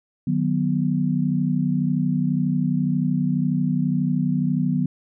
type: chord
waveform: sine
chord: B major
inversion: first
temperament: equal with one note detuned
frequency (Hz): 152.71 / 185 / 246.9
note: D#3 / F#3 / B3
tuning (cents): -32 / 0 / 0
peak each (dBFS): -23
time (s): 0.27-4.86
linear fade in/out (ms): 5
effects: none